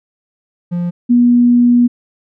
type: tone pair in turn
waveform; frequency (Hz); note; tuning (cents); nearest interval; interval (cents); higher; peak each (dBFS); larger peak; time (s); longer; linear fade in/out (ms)
triangle / sine; 174.61 / 242; F3 / B3; 0 / -35; tritone; 565; second; -13 / -6; second; 0.71-0.91 / 1.09-1.88; second; 20
effects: none